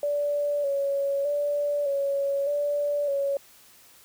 sine tone with vibrato, 569 Hz, C#5, 45 cents sharp, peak -23 dBFS, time 0.03-3.37 s, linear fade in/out 2 ms, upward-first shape square, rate 0.82 Hz, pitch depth 35 cents each way, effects white hiss -54 dBFS RMS until 4.04 s

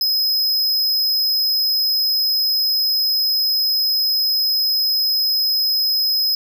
square tone, 5090 Hz, D#8, 39 cents sharp, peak -16 dBFS, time 0.01-6.35 s, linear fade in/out 2 ms, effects none

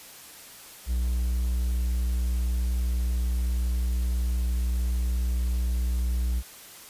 triangle tone, 60.8 Hz, B1, 26 cents flat, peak -21 dBFS, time 0.86-6.43 s, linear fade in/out 50 ms, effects white hiss -46 dBFS RMS until 6.89 s + resampled to 32000 Hz

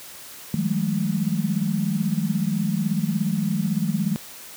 sine tone cluster, 158.9 / 182.1 / 199.7 / 216.1 Hz, D#3 / F#3 / G3 / A3, +37 / -27 / +32 / -31 cents, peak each -26 dBFS, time 0.54-4.16 s, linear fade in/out 0 ms, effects white hiss -41 dBFS RMS until 4.56 s + high-pass 80 Hz 12 dB/octave

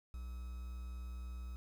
triangle tone with quantisation, 61.74 Hz, B1, in tune, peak -40 dBFS, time 0.14-1.56 s, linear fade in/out 0 ms, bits 10, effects none

